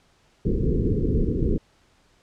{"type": "low-pass noise", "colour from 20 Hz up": "pink", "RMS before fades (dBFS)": -22, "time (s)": [0.45, 1.58], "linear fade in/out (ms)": 5, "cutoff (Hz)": 480, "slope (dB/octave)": 96, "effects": ["pink hiss -61 dBFS RMS until 2.22 s", "low-pass 7000 Hz 12 dB/octave"]}